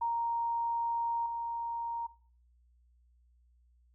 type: tone with level steps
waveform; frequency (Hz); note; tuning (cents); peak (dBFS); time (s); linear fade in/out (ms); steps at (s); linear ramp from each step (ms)
sine; 932.3; A#5; 0; -29 / -33; 0.01-2.07; 10; 1.26; 2
effects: noise-tail reverb RT60 0.5 s tail -19 dB re dry + added 60 Hz sine -63 dBFS peak until 3.94 s